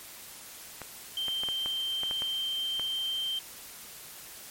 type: clicks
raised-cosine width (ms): 0.5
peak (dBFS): -23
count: 9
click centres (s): 0.817 / 1.283 / 1.435 / 1.487 / 1.66 / 2.034 / 2.111 / 2.221 / 2.796
type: tone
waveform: sine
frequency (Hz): 3136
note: G7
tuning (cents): 0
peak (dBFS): -29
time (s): 1.17-3.39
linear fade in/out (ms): 2
effects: white hiss -46 dBFS RMS until 4.5 s + MP3 64 kbps